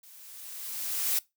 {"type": "noise with level ramp", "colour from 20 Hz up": "blue", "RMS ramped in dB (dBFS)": [-53, -26], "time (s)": [0.03, 1.19], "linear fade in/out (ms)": 5, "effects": ["noise-tail reverb RT60 0.2 s tail -21 dB re dry"]}